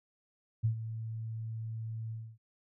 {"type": "tone with ADSR envelope", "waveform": "sine", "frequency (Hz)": 112, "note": "A2", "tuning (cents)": 31, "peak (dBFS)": -24, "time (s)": [0.63, 2.38], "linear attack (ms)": 20, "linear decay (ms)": 98, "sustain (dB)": -12, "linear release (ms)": 270, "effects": []}